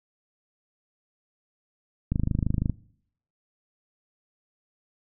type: click train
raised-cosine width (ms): 5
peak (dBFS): -12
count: 16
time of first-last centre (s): 2.12-2.697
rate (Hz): 26
effects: noise-tail reverb RT60 0.7 s tail -23 dB re dry